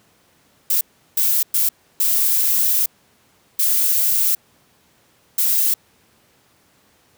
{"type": "noise bursts at uneven times", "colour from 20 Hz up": "violet", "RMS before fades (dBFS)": -17, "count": 6, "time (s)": [[0.7, 0.81], [1.17, 1.43], [1.54, 1.69], [2, 2.86], [3.59, 4.35], [5.38, 5.74]], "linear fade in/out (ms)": 5, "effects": ["pink hiss -57 dBFS RMS until 7.17 s", "high-pass 100 Hz 12 dB/octave"]}